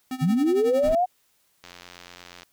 square tone with tremolo, 257.6 Hz, C4, 27 cents flat, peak -27 dBFS, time 0.11-0.95 s, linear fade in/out 2 ms, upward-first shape sine, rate 11 Hz, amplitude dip 85%
sine linear sweep, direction up, 138.59 to 744 Hz, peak -18 dBFS, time 0.21-1.06 s, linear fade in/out 20 ms
brown noise, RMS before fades -32 dBFS, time 0.83-0.94 s, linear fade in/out 10 ms
click train, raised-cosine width 0.2 ms, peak -25 dBFS, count 71, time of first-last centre 1.64-2.432 s, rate 88.4 Hz
effects white hiss -66 dBFS RMS until 2.52 s

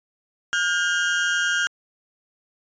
35% pulse tone pair together, 1428.2 / 1600 Hz, F6 / G6, +38 / +35 cents, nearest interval major second, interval 197 cents, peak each -21 / -21 dBFS, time 0.53-1.67 s, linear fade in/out 0 ms, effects resampled to 16000 Hz

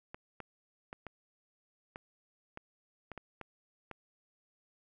clicks, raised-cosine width 0.5 ms, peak -28 dBFS, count 10, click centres 0.145 / 0.403 / 0.929 / 1.067 / 1.959 / 2.574 / 3.117 / 3.177 / 3.413 / 3.913 s, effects none

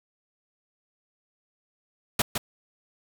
pink noise with echo, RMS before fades -22 dBFS, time 2.19-2.22 s, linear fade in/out 5 ms, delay 160 ms, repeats 1, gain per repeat -6 dB, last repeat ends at 2.38 s, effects none

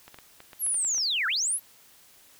clicks, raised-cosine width 0.3 ms, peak -29 dBFS, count 10, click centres 0.08 / 0.144 / 0.187 / 0.404 / 0.532 / 0.665 / 0.744 / 0.848 / 0.946 / 0.981 s
sine linear two-way sweep, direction down then up, 11770 to 1300 to 11770 Hz, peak -24 dBFS, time 0.59-1.6 s, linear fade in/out 50 ms, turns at 1.27 s
effects white hiss -56 dBFS RMS until 2.39 s

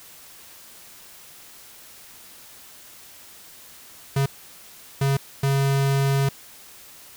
square tone bursts at uneven times, 137.6 Hz, C#3, 12 cents flat, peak -19 dBFS, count 3, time 4.16-4.26 / 5.01-5.17 / 5.43-6.29 s, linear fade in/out 5 ms, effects white hiss -46 dBFS RMS until 7.16 s

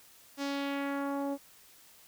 sawtooth tone with low-pass filter sweep, 279.9 Hz, C#4, 17 cents sharp, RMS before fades -34 dBFS, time 0.37-1.38 s, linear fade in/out 50 ms, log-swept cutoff 6400 to 610 Hz, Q 1.5, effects white hiss -58 dBFS RMS until 2.07 s

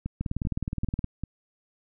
two click trains, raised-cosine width 5 ms, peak -18 / -16 dBFS, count 4 / 17, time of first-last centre 0.06-1.236 / 0.21-1.043 s, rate 2.55 / 19.2 Hz, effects none

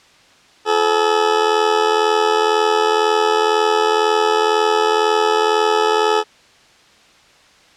20% pulse tone with amplitude modulation, 430 Hz, A4, 40 cents flat, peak -5 dBFS, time 0.65-6.24 s, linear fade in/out 50 ms, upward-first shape sine, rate 82 Hz, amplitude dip 70%, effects white hiss -49 dBFS RMS until 7.76 s + low-pass 5000 Hz 12 dB/octave

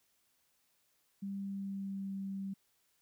sine tone with pitch glide, 197.4 to 194.79 Hz, G3 to G3, +12 to -11 cents, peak -37 dBFS, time 1.22-2.54 s, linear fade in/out 10 ms, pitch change -23 cents, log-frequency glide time 1.37-2.13 s, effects white hiss -75 dBFS RMS until 3.01 s

